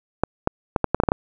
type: clicks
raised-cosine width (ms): 1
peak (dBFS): -3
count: 9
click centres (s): 0.236 / 0.474 / 0.762 / 0.843 / 0.946 / 1.001 / 1.036 / 1.088 / 1.119
effects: none

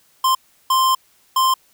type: tone bursts at uneven times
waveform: square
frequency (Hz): 1046.5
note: C6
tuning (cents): 0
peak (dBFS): -14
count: 3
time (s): 0.24-0.35 / 0.7-0.95 / 1.36-1.54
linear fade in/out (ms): 5
effects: white hiss -57 dBFS RMS until 1.73 s

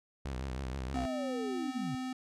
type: tone with vibrato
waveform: sawtooth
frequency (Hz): 65.41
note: C2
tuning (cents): 0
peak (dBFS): -32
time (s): 0.25-1.06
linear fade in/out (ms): 5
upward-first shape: triangle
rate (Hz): 6.3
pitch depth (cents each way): 120
type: tone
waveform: square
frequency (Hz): 257.1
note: C4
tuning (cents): -30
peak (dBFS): -36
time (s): 0.94-2.13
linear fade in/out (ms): 5
type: linear sweep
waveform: sine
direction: down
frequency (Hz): 726 to 123.47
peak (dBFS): -36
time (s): 0.96-1.95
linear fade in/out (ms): 0
effects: low-pass 8000 Hz 12 dB/octave

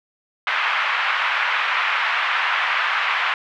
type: band-pass noise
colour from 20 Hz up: pink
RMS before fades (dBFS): -21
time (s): 0.47-3.34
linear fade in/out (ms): 2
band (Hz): 1000 to 2800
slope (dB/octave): 24
effects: none

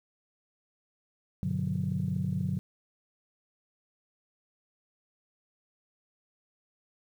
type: chord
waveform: sine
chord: G major seventh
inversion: none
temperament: just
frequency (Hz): 98 / 122.5 / 147 / 183.75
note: G2 / B2 / D3 / F#3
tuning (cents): 0 / -14 / +2 / -12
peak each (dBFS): -34 / -36 / -32 / -31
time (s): 1.43-2.59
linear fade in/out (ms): 0
effects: tanh soft clip ceiling -20 dBFS + 10-bit

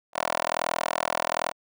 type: tone with high-pass filter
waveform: 10% pulse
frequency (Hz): 41.2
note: E1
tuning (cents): 0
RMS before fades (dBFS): -28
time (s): 0.13-1.53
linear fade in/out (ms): 50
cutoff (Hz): 760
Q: 2.6
effects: none

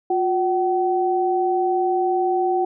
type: tone pair together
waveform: sine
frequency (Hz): 358.2 / 759.5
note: F4 / F#5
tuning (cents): +44 / +45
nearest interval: octave + minor second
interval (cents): 1301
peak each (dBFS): -20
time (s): 0.1-2.65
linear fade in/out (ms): 5
effects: none

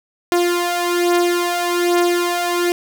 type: beating tone pair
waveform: sawtooth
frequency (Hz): 349.2 / 350.4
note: F4 / F4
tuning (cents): 0 / +6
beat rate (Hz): 1.2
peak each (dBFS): -16 / -13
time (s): 0.32-2.72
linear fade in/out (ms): 0
effects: none

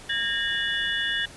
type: tone cluster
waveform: sine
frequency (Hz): 1630 / 1841 / 2924 / 3463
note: G#6 / A#6 / F#7 / A7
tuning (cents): -33 / -22 / -21 / -28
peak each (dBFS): -29 / -29 / -30 / -30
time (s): 0.09-1.26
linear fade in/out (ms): 10
effects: pink hiss -45 dBFS RMS until 1.36 s + resampled to 24000 Hz

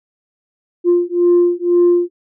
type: beating tone pair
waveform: sine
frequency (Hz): 349.2 / 351.2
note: F4 / F4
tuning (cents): 0 / +10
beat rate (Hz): 2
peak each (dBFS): -12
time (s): 0.84-2.1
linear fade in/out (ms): 50
effects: tanh soft clip ceiling -5 dBFS

